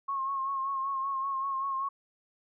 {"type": "tone with vibrato", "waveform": "sine", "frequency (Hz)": 1084, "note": "C#6", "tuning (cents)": -39, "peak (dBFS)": -29, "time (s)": [0.08, 1.89], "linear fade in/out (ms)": 10, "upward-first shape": "sine", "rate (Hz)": 5.2, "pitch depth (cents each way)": 39, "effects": []}